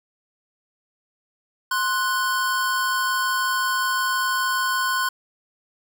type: tone pair together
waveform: square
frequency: 1047.8 / 1480 Hz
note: C6 / F#6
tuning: +2 / 0 cents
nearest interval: tritone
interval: 598 cents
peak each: -24 dBFS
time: 1.71-5.09 s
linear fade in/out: 5 ms
effects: none